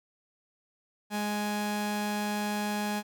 sawtooth tone pair together, 208.2 / 416.4 Hz, G#3 / G#4, +5 / +5 cents, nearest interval octave, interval 1200 cents, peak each -26 / -28 dBFS, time 1.1-3.03 s, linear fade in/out 50 ms, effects none

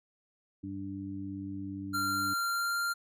harmonic tone, 97.4 Hz, G2, 11 cents flat, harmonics 1 / 2 / 3, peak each -43 / -43 / -38 dBFS, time 0.63-2.34 s, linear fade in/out 10 ms
square tone with pitch glide, 1382 to 1390.8 Hz, F6 to F6, -19 to -8 cents, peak -30 dBFS, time 1.93-2.94 s, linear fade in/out 20 ms, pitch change +11 cents, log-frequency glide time 2.48-2.77 s
effects none

